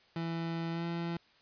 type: tone with pitch glide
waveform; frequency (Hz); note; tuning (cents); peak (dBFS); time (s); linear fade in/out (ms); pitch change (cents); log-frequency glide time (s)
30% pulse; 166.1 to 169.3; E3 to E3; +13 to +46; -31; 0.16-1.17; 2; +33; 0.71-0.84
effects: white hiss -64 dBFS RMS until 1.41 s + resampled to 11025 Hz